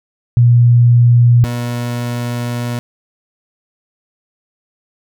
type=tone pair in turn; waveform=sine / 30% pulse; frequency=120 / 120.42 Hz; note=B2 / B2; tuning=-49 / -43 cents; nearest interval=unison; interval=6 cents; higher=second; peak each=-5 / -15 dBFS; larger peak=first; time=0.37-1.44 / 1.44-2.79 s; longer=second; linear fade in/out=0 ms; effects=none